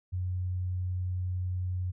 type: tone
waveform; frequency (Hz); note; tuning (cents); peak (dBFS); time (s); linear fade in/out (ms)
sine; 91.1; F#2; -26; -29; 0.12-1.92; 20
effects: none